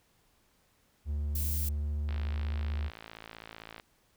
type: tone with pitch glide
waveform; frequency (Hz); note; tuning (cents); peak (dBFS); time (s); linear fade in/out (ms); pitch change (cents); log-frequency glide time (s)
triangle; 73.42 to 74.62; D2 to D2; 0 to +28; -28; 1.05-2.91; 50; +28; 1.62-2.58
type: noise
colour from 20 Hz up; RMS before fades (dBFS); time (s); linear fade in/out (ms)
violet; -36; 1.35-1.69; 5
type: click train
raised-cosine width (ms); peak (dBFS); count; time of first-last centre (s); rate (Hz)
0.3; -28; 96; 2.09-3.799; 55.6
effects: pink hiss -69 dBFS RMS until 4.16 s